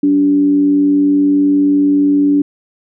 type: tone with frequency modulation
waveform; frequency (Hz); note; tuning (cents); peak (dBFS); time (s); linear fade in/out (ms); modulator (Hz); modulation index
sine; 288.4; D4; -31; -8; 0.03-2.42; 5; 99.5; 0.27
effects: none